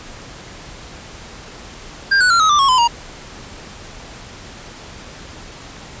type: tone with pitch steps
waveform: square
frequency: 1596 / 1480.5 / 1373.4 / 1274.1 / 1181.9 / 1096.4 / 1017.1 / 943.5 Hz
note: G6 / F#6 / F6 / D#6 / D6 / C#6 / C6 / A#5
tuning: +31 / +1 / -29 / +41 / +11 / -19 / -49 / +21 cents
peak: -11 dBFS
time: 2.11-2.878 s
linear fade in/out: 10 ms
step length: 96 ms
effects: pink hiss -36 dBFS RMS until 6 s + resampled to 16000 Hz